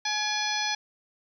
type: harmonic tone with a mistuned harmonic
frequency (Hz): 845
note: G#5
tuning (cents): +30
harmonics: 1 / 2 / 3 / 4 / 5 / 6 / 7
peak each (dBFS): -32 / -33 / -34 / -34 / -34 / -34 / -36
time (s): 0.05-0.75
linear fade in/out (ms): 5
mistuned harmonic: 3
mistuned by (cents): -95
effects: 10-bit